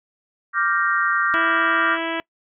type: chord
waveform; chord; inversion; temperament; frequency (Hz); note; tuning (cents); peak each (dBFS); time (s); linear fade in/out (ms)
sine; G minor seventh; second; equal; 1174.7 / 1396.9 / 1568 / 1864.7; D6 / F6 / G6 / Bb6; 0 / 0 / 0 / 0; -22 / -22 / -23 / -25; 0.53-1.98; 50
type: harmonic tone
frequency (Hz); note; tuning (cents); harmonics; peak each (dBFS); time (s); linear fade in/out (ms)
329.6; E4; 0; 1 / 2 / 3 / 4 / 5 / 6 / 7 / 8 / 9 / 10; -28 / -29 / -31 / -34 / -31 / -33 / -35 / -36 / -37 / -38; 1.34-2.2; 0
effects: noise-tail reverb RT60 0.1 s tail -24 dB re dry